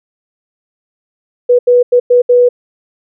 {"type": "tone bursts at uneven times", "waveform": "sine", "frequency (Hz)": 489.9, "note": "B4", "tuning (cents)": -14, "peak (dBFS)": -4, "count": 5, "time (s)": [[1.49, 1.59], [1.67, 1.83], [1.92, 2], [2.1, 2.22], [2.29, 2.49]], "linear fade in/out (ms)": 10, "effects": []}